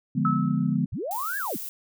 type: chord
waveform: sine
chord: D diminished seventh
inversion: none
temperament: equal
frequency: 146.83 / 174.61 / 207.7 / 246.9 Hz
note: D3 / F3 / Ab3 / Cb4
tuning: 0 / 0 / 0 / 0 cents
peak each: -27 dBFS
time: 0.15-0.86 s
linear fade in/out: 10 ms
type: tone with exponential decay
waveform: sine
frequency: 1300 Hz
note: E6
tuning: 24 cents flat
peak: -20 dBFS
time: 0.25-0.76 s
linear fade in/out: 2 ms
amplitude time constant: 110 ms
type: linear two-way sweep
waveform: sine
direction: up then down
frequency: 59.6 to 1700 to 121.3 Hz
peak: -28 dBFS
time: 0.92-1.57 s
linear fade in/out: 10 ms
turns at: 1.38 s
type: noise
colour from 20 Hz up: violet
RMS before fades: -35 dBFS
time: 1.11-1.69 s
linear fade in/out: 0 ms
effects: none